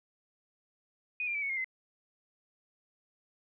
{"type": "tone with pitch steps", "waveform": "sine", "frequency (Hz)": [2481, 2390, 2302, 2217, 2135, 2056], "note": ["D#7", "D7", "D7", "C#7", "C7", "C7"], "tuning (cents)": [-6, 30, -35, 0, 34, -31], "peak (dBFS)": -31, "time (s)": [1.2, 1.644], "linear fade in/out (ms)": 2, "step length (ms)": 74, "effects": []}